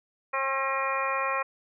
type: harmonic tone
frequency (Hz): 269.2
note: C4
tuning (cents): +49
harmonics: 2 / 3 / 4 / 5 / 6 / 7 / 8 / 9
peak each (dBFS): -33 / -37 / -29 / -34 / -43 / -34 / -44 / -34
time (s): 0.33-1.43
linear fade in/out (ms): 10
effects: none